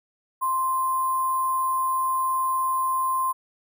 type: tone with sample-and-hold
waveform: sine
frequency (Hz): 1046.5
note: C6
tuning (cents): 0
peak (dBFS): -21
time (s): 0.41-3.33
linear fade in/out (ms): 20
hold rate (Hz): 11025
effects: none